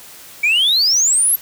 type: exponential sweep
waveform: sine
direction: up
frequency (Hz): 2271 to 11840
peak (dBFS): -9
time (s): 0.43-1.36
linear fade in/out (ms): 10
effects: tanh soft clip ceiling -10 dBFS + white hiss -39 dBFS RMS until 1.41 s